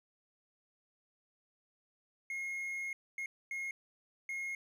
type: tone bursts at uneven times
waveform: triangle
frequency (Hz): 2153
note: C7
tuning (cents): +49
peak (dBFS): -35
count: 4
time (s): 2.3-2.93 / 3.18-3.26 / 3.51-3.71 / 4.29-4.55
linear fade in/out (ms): 2
effects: none